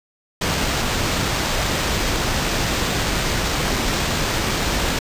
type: noise with sample-and-hold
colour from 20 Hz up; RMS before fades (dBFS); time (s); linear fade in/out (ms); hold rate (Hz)
pink; -21; 0.41-4.99; 5; 11025
effects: resampled to 32000 Hz